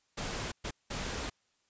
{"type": "noise bursts at uneven times", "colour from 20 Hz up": "pink", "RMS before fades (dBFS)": -37, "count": 3, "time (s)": [[0.17, 0.52], [0.64, 0.71], [0.9, 1.3]], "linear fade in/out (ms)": 10, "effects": ["white hiss -74 dBFS RMS until 1.69 s", "resampled to 16000 Hz"]}